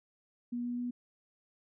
sine tone with pitch steps, 241.2 / 242.7 / 244.3 Hz, B3 / B3 / B3, -41 / -30 / -19 cents, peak -33 dBFS, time 0.52-0.91 s, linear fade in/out 10 ms, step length 130 ms, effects none

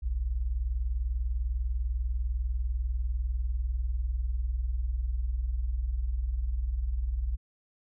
sine tone pair together, 41.11 / 61.2 Hz, E1 / B1, -4 / -15 cents, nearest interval perfect fifth, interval 689 cents, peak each -33 / -28 dBFS, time 0.02-7.37 s, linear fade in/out 20 ms, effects none

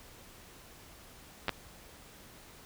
clicks, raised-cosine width 0.3 ms, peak -14 dBFS, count 2, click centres 1.483 / 1.493 s, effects pink hiss -54 dBFS RMS until 2.65 s

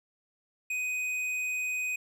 sine tone with tanh clipping, 2500 Hz, D#7, 8 cents sharp, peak -31 dBFS, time 0.7-1.96 s, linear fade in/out 5 ms, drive 10 dB, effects none

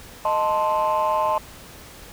sine chord, A diminished, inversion second, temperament equal, 622.3 / 880 / 1046.5 Hz, Eb5 / A5 / C6, 0 / 0 / 0 cents, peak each -22 / -21 / -21 dBFS, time 0.25-1.38 s, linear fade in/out 2 ms, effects tanh soft clip ceiling -14 dBFS + pink hiss -43 dBFS RMS until 2.12 s

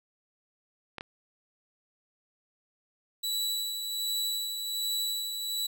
clicks, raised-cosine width 0.3 ms, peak -21 dBFS, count 2, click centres 0.983 / 1.009 s
sawtooth tone with tremolo, 3936 Hz, B7, 7 cents flat, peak -25 dBFS, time 3.23-5.67 s, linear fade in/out 10 ms, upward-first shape sine, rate 1.3 Hz, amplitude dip 45%
effects none

